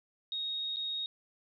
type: tone with dropouts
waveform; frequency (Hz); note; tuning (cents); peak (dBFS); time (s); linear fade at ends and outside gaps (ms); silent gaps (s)
sine; 3747; A#7; +8; -33; 0.32-1.06; 1; 0.761-0.768
effects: none